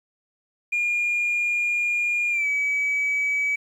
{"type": "tone with pitch glide", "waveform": "sine", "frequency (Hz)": [2419, 2283], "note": ["D#7", "D7"], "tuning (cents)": [-49, -50], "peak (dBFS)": -19, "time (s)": [0.72, 3.56], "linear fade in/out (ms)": 10, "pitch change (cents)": -101, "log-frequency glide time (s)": [2.3, 2.47], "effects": ["tanh soft clip ceiling -18 dBFS", "9-bit"]}